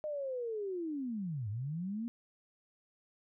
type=linear two-way sweep; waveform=sine; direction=down then up; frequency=617 to 98 to 240.3 Hz; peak=-35 dBFS; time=0.04-2.08 s; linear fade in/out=0 ms; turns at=1.49 s; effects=none